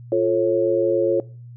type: chord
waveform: sine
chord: F augmented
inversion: none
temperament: just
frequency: 349.2 / 436.5 / 545.7 Hz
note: F4 / A4 / C#5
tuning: 0 / -14 / -27 cents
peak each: -20 / -22 / -19 dBFS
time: 0.12-1.2 s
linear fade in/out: 2 ms
effects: noise-tail reverb RT60 0.4 s tail -22 dB re dry + added 120 Hz sine -37 dBFS peak until 1.56 s